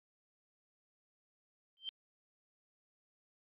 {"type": "tone with exponential growth", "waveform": "sine", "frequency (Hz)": 3131, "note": "G7", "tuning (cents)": -3, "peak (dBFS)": -33, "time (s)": [1.77, 1.89], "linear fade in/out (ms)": 0, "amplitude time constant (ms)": 24, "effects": ["tanh soft clip ceiling -32 dBFS", "resampled to 8000 Hz"]}